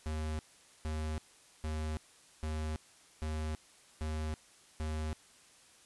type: tone bursts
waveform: square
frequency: 77.7 Hz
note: D#2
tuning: 2 cents flat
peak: -35 dBFS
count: 7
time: 0.06-5.13 s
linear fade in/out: 0 ms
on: 330 ms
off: 460 ms
effects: white hiss -61 dBFS RMS until 5.85 s + resampled to 24000 Hz